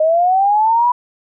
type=linear sweep; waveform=sine; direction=up; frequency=615 to 987.8 Hz; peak=-10 dBFS; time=0-0.92 s; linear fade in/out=5 ms; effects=none